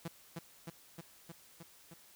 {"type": "tone with echo", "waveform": "sawtooth", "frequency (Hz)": 166.6, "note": "E3", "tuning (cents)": 19, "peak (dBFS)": -34, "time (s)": [0.05, 0.08], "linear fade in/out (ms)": 5, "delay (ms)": 310, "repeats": 6, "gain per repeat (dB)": -2, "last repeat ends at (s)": 1.94, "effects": ["white hiss -61 dBFS RMS until 2.15 s"]}